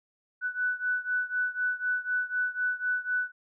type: beating tone pair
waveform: sine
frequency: 1488 / 1492 Hz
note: F#6 / F#6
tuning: +9 / +14 cents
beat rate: 4 Hz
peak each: -29 / -31 dBFS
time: 0.41-3.32 s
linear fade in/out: 50 ms
effects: none